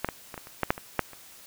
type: clicks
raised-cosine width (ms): 0.5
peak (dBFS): -10 / -14 / -22 / -22 / -29 / -9 / -6 / -22 / -7 / -29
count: 10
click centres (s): 0.046 / 0.088 / 0.342 / 0.378 / 0.471 / 0.633 / 0.705 / 0.779 / 0.993 / 1.133
effects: white hiss -50 dBFS RMS until 1.46 s